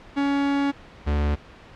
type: tone pair in turn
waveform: 45% pulse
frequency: 280.7 / 73.35 Hz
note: C#4 / D2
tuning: +22 / -2 cents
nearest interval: octave + major seventh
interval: 2324 cents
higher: first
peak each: -20 / -20 dBFS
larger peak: neither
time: 0.16-0.72 / 1.06-1.36 s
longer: first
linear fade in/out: 20 ms
effects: pink hiss -46 dBFS RMS until 1.75 s + low-pass 3000 Hz 12 dB/octave